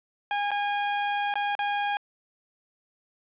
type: tone with dropouts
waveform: sawtooth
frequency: 817 Hz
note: G#5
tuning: 29 cents flat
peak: -21 dBFS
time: 0.31-1.97 s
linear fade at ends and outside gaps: 1 ms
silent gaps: 0.507-0.515 / 1.34-1.355 / 1.552-1.591 s
effects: resampled to 8000 Hz + 9-bit